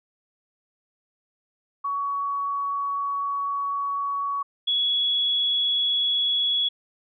sine tone pair in turn, 1124 / 3368 Hz, C#6 / G#7, +24 / +24 cents, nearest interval octave + perfect fifth, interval 1900 cents, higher second, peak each -24 / -20 dBFS, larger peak second, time 1.84-4.43 / 4.67-6.69 s, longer first, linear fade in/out 10 ms, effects none

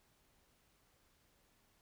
silence, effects pink hiss -73 dBFS RMS until 1.81 s

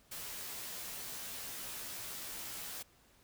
white noise with comb filter, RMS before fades -44 dBFS, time 0.11-2.83 s, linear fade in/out 10 ms, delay 14 ms, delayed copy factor -0.85, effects pink hiss -66 dBFS RMS until 3.23 s

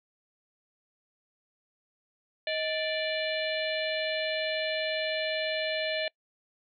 harmonic tone with a mistuned harmonic, 587.3 Hz, D5, in tune, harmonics 1 / 3 / 4 / 5 / 6 / 7, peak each -31 / -36 / -37 / -38 / -39 / -39 dBFS, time 2.47-6.08 s, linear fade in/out 2 ms, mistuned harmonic 1, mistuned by +120 cents, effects noise-tail reverb RT60 0.1 s tail -26 dB re dry

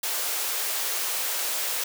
white high-pass noise, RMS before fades -28 dBFS, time 0.03-1.84 s, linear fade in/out 5 ms, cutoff 400 Hz, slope 24 dB/octave, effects none

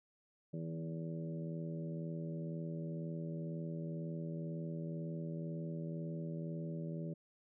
harmonic tone with a mistuned harmonic, 82 Hz, E2, 9 cents flat, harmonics 2 / 3 / 4 / 5 / 6 / 7, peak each -40 / -50 / -49 / -51 / -59 / -51 dBFS, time 0.53-7.14 s, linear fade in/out 10 ms, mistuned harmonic 2, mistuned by -20 cents, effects none

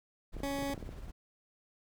brown noise with tremolo, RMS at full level -43 dBFS, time 0.32-1.12 s, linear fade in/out 20 ms, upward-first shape sine, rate 17 Hz, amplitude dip 40%
clicks, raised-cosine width 2 ms, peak -30 dBFS, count 10, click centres 0.367 / 0.404 / 0.434 / 0.587 / 0.625 / 0.7 / 0.744 / 0.778 / 0.827 / 0.891 s
20% pulse tone, 278.8 Hz, C#4, 10 cents sharp, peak -29 dBFS, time 0.43-0.74 s, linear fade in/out 5 ms
effects none

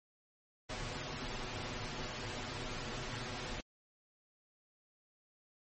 pink noise with comb filter, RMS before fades -41 dBFS, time 0.69-3.61 s, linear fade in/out 10 ms, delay 8.1 ms, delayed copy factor +0.75, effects low-pass 6000 Hz 12 dB/octave + MP3 32 kbps

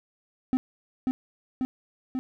triangle tone with echo, 257.7 Hz, C4, 26 cents flat, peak -18 dBFS, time 0.53-0.57 s, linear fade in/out 0 ms, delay 540 ms, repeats 3, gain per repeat -2 dB, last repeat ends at 2.19 s, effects none

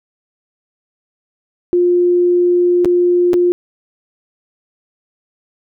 sine tone with dropouts, 353.5 Hz, F4, 21 cents sharp, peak -9 dBFS, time 1.73-3.52 s, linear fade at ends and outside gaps 0 ms, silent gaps 2.847-2.856 / 3.333-3.34 s, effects none

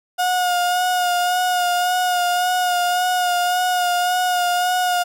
35% pulse tone with vibrato, 719 Hz, F#5, 50 cents flat, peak -15 dBFS, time 0.18-5.04 s, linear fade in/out 20 ms, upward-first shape sine, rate 1.8 Hz, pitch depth 25 cents each way, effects none

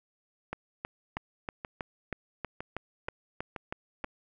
two click trains, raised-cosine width 0.5 ms, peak -22 / -19 dBFS, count 7 / 12, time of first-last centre 1.17-4.041 / 0.53-4.044 s, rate 2.09 / 3.13 Hz, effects none

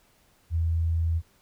sine tone, 82.5 Hz, E2, 2 cents sharp, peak -22 dBFS, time 0.5-1.22 s, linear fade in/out 50 ms, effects pink hiss -63 dBFS RMS until 1.41 s

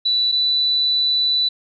sine tone pair in turn, 3960 / 3974 Hz, B7 / B7, +4 / +10 cents, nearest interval unison, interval 6 cents, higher second, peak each -15 dBFS, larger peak neither, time 0.05-0.32 / 0.32-1.49 s, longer second, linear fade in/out 10 ms, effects none

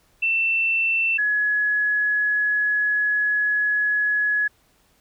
sine tone pair in turn, 2680 / 1688.3 Hz, E7 / G#6, +28 / +28 cents, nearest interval minor sixth, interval 800 cents, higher first, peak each -18 dBFS, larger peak neither, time 0.22-1.18 / 1.18-4.48 s, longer second, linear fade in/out 10 ms, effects pink hiss -61 dBFS RMS until 5 s

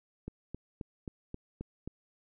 click train, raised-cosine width 3 ms, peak -26 dBFS, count 7, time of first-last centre 0.28-1.876 s, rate 3.76 Hz, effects none

